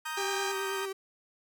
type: chord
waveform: 30% pulse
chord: Eb major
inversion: second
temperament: equal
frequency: 932.3 / 1244.5 / 1568 Hz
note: Bb5 / Eb6 / G6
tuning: 0 / 0 / 0 cents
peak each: -36 dBFS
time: 0.05-0.86 s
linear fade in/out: 10 ms
type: harmonic tone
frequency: 802 Hz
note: G5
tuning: 39 cents sharp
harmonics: 1 / 2 / 3 / 4 / 5 / 6 / 7 / 8 / 9 / 10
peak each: -38 / -41 / -43 / -44 / -45 / -46 / -46 / -47 / -48 / -48 dBFS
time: 0.17-0.52 s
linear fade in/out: 5 ms
type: tone with vibrato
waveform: 45% pulse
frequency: 388.8 Hz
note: G4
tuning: 14 cents flat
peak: -34 dBFS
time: 0.17-0.93 s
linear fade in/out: 10 ms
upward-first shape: sine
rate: 9.3 Hz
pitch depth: 22 cents each way
effects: none